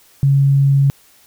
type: tone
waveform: sine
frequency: 138.59 Hz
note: C#3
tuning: in tune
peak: -9 dBFS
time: 0.23-0.9 s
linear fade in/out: 0 ms
effects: white hiss -50 dBFS RMS until 1.26 s